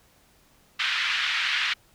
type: band-pass noise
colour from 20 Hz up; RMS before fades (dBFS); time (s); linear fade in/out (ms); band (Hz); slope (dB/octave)
white; -26; 0.79-1.74; 10; 1400 to 3400; 24
effects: pink hiss -60 dBFS RMS until 1.94 s